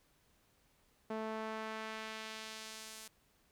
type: tone with band-pass filter sweep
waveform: sawtooth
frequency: 219.4 Hz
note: A3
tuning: 5 cents flat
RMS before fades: -44 dBFS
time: 1.1-3.08 s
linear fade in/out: 5 ms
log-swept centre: 630 to 9300 Hz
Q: 0.75
effects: pink hiss -72 dBFS RMS until 3.51 s